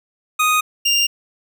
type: tone pair in turn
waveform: 25% pulse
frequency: 1244.5 / 2794 Hz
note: D#6 / F7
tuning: 0 / 0 cents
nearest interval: octave + major second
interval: 1400 cents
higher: second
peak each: -10 dBFS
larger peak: neither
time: 0.39-0.61 / 0.85-1.07 s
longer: neither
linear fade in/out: 10 ms
effects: none